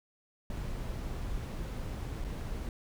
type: noise with dropouts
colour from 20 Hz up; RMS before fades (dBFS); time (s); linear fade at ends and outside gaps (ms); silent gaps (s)
brown; -37; 0.5-2.69; 2; 2.242-2.246
effects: none